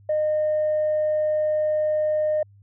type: tone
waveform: sine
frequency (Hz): 612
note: D#5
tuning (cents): -29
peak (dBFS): -18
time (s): 0.09-2.43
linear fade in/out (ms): 5
effects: tanh soft clip ceiling -16 dBFS + added 100 Hz sine -49 dBFS peak until 2.62 s